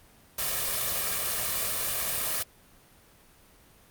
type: noise with comb filter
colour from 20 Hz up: white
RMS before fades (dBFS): -29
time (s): 0.38-2.43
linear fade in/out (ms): 5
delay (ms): 1.7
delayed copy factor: +0.6
effects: pink hiss -57 dBFS RMS until 3.9 s + Opus 32 kbps